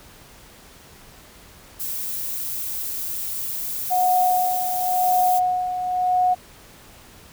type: noise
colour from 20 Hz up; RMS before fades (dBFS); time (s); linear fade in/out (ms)
violet; -28; 1.79-5.4; 20
type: tone with tremolo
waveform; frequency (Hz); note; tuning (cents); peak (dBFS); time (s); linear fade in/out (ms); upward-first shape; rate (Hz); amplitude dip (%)
sine; 730; F#5; -24; -15; 3.9-6.35; 20; sine; 0.94; 60
effects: pink hiss -47 dBFS RMS until 7.32 s